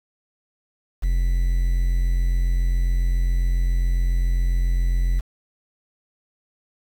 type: tone with quantisation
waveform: triangle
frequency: 43.65 Hz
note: F1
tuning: in tune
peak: -15 dBFS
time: 1.02-5.21 s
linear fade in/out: 20 ms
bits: 7
effects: none